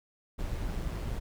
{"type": "noise with amplitude modulation", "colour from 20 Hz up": "brown", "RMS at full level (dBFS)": -32, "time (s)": [0.38, 1.2], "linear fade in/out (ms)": 20, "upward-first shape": "sine", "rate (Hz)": 120, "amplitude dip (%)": 35, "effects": []}